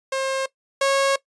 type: tone pair in turn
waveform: sawtooth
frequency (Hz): 534 / 547.7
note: C5 / C#5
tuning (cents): +35 / -21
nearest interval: unison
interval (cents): 44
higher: second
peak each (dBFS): -18 / -13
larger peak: second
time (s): 0.12-0.46 / 0.81-1.16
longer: second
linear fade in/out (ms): 5
effects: noise-tail reverb RT60 0.1 s tail -19 dB re dry + resampled to 22050 Hz